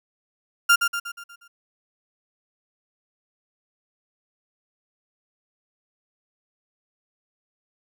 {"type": "tone with echo", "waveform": "35% pulse", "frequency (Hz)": 1396.9, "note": "F6", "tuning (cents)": 0, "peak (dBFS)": -11, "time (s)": [0.69, 0.76], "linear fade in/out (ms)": 10, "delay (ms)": 120, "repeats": 6, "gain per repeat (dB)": -6, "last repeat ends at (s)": 1.48, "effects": []}